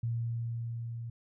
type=tone with level ramp; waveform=sine; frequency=116.54 Hz; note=A#2; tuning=in tune; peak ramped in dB=-29 to -37 dBFS; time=0.03-1.1 s; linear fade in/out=5 ms; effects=none